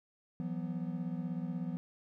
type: chord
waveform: triangle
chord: E suspended second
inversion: none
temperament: equal with one note detuned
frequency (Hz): 168.67 / 185 / 246.9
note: E3 / F#3 / B3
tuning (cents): +40 / 0 / 0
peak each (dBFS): -36 / -38 / -39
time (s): 0.4-1.77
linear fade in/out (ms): 0
effects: none